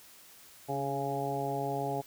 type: harmonic tone with a mistuned harmonic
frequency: 138.59 Hz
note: C#3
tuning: in tune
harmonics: 1 / 2 / 3 / 4 / 5 / 6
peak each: -38 / -40 / -37 / -40 / -36 / -37 dBFS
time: 0.68-2.02 s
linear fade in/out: 20 ms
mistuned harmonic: 2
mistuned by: +33 cents
effects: white hiss -55 dBFS RMS until 2.06 s